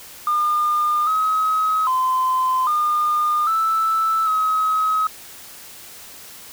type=tone with pitch steps; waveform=sine; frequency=1211 / 1273 / 1029 / 1215 / 1317 / 1274 Hz; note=D#6 / D#6 / C6 / D#6 / E6 / D#6; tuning=-47 / +39 / -29 / -42 / -2 / +41 cents; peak=-15 dBFS; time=0.27-5.07 s; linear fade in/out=2 ms; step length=800 ms; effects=tanh soft clip ceiling -12 dBFS + white hiss -40 dBFS RMS until 6.52 s